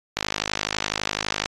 click train, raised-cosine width 0.2 ms, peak -5 dBFS, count 68, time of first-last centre 0.17-1.458 s, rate 52 Hz, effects AAC 32 kbps

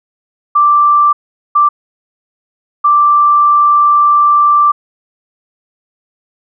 sine tone bursts at uneven times, 1174.7 Hz, D6, in tune, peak -5 dBFS, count 3, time 0.55-1.13 / 1.55-1.69 / 2.84-4.72 s, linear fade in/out 10 ms, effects none

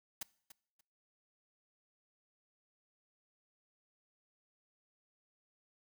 white noise with echo, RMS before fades -40 dBFS, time 0.21-0.23 s, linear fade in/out 5 ms, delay 290 ms, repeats 2, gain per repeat -14 dB, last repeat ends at 0.81 s, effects noise-tail reverb RT60 0.6 s tail -22 dB re dry

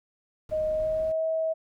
brown noise, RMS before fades -43 dBFS, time 0.49-1.12 s, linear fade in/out 2 ms
sine tone with pitch glide, 622.3 to 643.1 Hz, D#5 to E5, 0 to -43 cents, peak -24 dBFS, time 0.51-1.54 s, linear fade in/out 20 ms, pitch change +57 cents, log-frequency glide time 0.71-1.24 s
effects none

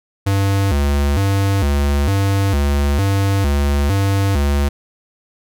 square tone with vibrato, 83.7 Hz, E2, 27 cents sharp, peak -14 dBFS, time 0.26-4.69 s, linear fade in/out 10 ms, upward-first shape square, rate 1.1 Hz, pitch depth 280 cents each way, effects none

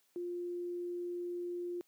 sine tone, 351.3 Hz, F4, 10 cents sharp, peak -36 dBFS, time 0.16-1.81 s, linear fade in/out 0 ms, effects white hiss -73 dBFS RMS until 1.87 s + high-pass 200 Hz 12 dB/octave

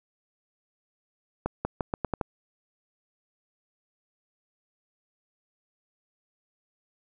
accelerating click train, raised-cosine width 1 ms, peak -13 dBFS, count 7, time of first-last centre 1.46-2.212 s, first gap 190 ms, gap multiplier 0.83, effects none

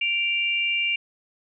sine tone pair together, 2349 / 2793 Hz, D7 / F7, 0 / -1 cents, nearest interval minor third, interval 299 cents, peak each -24 dBFS, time 0.01-0.96 s, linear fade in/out 5 ms, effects none

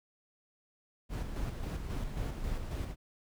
brown noise with tremolo, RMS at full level -35 dBFS, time 1.09-2.96 s, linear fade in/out 50 ms, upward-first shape square, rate 3.7 Hz, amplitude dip 40%, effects none

